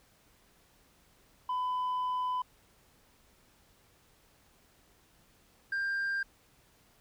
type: tone pair in turn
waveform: sine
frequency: 1003 / 1592.2 Hz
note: B5 / G6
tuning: +26 / +27 cents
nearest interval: minor sixth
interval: 801 cents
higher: second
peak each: -27 dBFS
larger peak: neither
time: 1.49-2.42 / 5.72-6.23 s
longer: first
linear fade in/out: 5 ms
effects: tanh soft clip ceiling -29 dBFS + pink hiss -65 dBFS RMS until 7 s